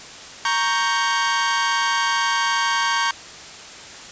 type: chord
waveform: sawtooth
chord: G diminished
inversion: first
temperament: equal with one note detuned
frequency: 932.3 / 1111.9 / 1568 Hz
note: Bb5 / Db6 / G6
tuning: 0 / +5 / 0 cents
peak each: -19 dBFS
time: 0.45-3.11 s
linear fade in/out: 2 ms
effects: white hiss -38 dBFS RMS until 4.11 s + resampled to 16000 Hz